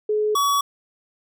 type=tone pair in turn; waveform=sine / square; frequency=424.7 / 1131.6 Hz; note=G#4 / C#6; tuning=+39 / +35 cents; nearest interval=octave + perfect fourth; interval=1696 cents; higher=second; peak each=-18 dBFS; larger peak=neither; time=0.09-0.35 / 0.35-0.61 s; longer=neither; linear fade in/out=5 ms; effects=none